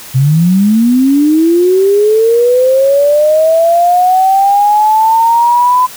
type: linear sweep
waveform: sine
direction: up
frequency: 125.8 to 1012 Hz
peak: -5 dBFS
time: 0.14-5.87 s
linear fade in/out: 20 ms
effects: white hiss -30 dBFS RMS until 5.96 s